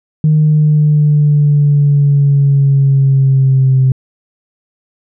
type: linear sweep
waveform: sine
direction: down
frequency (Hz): 154.3 to 130.81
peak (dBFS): -5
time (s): 0.24-3.92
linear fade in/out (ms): 2
effects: tanh soft clip ceiling -2 dBFS